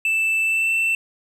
triangle tone with pitch glide, 2646 to 2675 Hz, E7 to E7, +6 to +25 cents, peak -16 dBFS, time 0.05-0.95 s, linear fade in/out 2 ms, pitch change +19 cents, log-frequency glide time 0.43-0.73 s, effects none

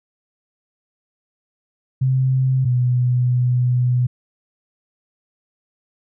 sine tone pair in turn, 130.81 / 124.23 Hz, C3 / B2, 0 / +11 cents, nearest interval minor second, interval 89 cents, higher first, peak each -14 dBFS, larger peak neither, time 2.01-2.65 / 2.65-4.07 s, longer second, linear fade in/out 10 ms, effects none

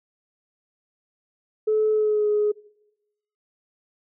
sine tone with pitch glide, 431.4 to 419.1 Hz, A4 to G#4, -34 to +16 cents, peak -17 dBFS, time 1.67-2.52 s, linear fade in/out 10 ms, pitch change -50 cents, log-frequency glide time 1.91-2.28 s, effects noise-tail reverb RT60 0.9 s tail -23 dB re dry + tanh soft clip ceiling -13 dBFS

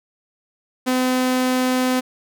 sawtooth tone, 254.9 Hz, C4, 45 cents flat, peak -13 dBFS, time 0.86-2.01 s, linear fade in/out 20 ms, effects none

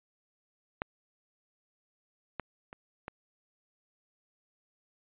clicks, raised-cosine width 0.5 ms, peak -16 / -19 / -30 / -23 dBFS, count 4, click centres 0.819 / 2.397 / 2.729 / 3.081 s, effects resampled to 8000 Hz

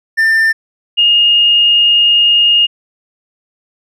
triangle / sine tone pair in turn, 1792 / 2845 Hz, A6 / F7, +31 / +31 cents, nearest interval minor sixth, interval 800 cents, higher second, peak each -6 dBFS, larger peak neither, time 0.17-0.53 / 0.97-2.67 s, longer second, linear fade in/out 20 ms, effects none

